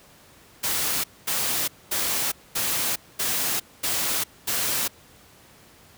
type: noise bursts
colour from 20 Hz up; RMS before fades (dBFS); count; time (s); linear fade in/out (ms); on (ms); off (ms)
white; -25; 7; 0.63-4.88; 10; 410; 230
effects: pink hiss -52 dBFS RMS until 5.97 s + high-pass 60 Hz 12 dB/octave